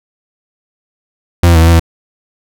40% pulse tone with pitch steps, 86.4 / 85.3 / 80.8 / 82.3 / 84.2 / 82.7 Hz, F2 / F2 / E2 / E2 / E2 / E2, -18 / -40 / -34 / -2 / +37 / +6 cents, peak -3 dBFS, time 1.43-1.796 s, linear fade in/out 5 ms, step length 61 ms, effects none

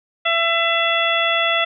harmonic tone with a mistuned harmonic, 670 Hz, E5, 28 cents sharp, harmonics 1 / 2 / 3 / 4 / 5, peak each -22 / -22 / -22 / -22 / -22 dBFS, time 0.25-1.65 s, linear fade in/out 10 ms, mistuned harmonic 5, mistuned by +24 cents, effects none

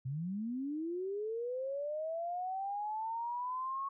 sine linear sweep, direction up, 123.47 to 1105 Hz, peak -35 dBFS, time 0.05-3.89 s, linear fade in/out 10 ms, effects none

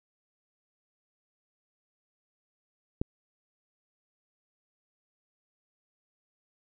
click, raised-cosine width 3 ms, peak -15 dBFS, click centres 3.015 s, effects none

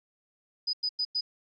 sine tone bursts, 4978 Hz, D#8, in tune, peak -26 dBFS, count 4, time 0.67-1.21 s, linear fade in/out 10 ms, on 63 ms, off 96 ms, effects none

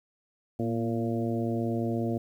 harmonic tone with a mistuned harmonic, 114.6 Hz, A#2, 29 cents flat, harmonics 1 / 2 / 3 / 4 / 5 / 6, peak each -32 / -30 / -33 / -37 / -38 / -39 dBFS, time 0.59-2.18 s, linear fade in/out 5 ms, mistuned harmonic 2, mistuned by +43 cents, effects 10-bit

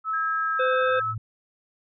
sine tone, 1300 Hz, E6, 24 cents flat, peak -24 dBFS, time 0.04-1.15 s, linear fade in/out 50 ms
sine tone with pitch glide, 1627 to 1600 Hz, G#6 to G6, -36 to +35 cents, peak -28 dBFS, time 0.13-1.02 s, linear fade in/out 10 ms, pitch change -29 cents, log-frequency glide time 0.43-0.76 s
harmonic tone, 513 Hz, C5, 34 cents flat, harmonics 1 / 3 / 5 / 7, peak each -22 / -32 / -36 / -39 dBFS, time 0.59-1 s, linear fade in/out 10 ms
sine tone with exponential growth, 110 Hz, A2, in tune, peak -27 dBFS, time 0.76-1.18 s, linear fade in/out 5 ms, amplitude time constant 91 ms
effects none

